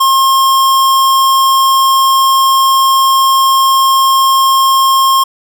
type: tone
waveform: square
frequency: 1071 Hz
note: C6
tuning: 40 cents sharp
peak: -7 dBFS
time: 0-5.24 s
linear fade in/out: 10 ms
effects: none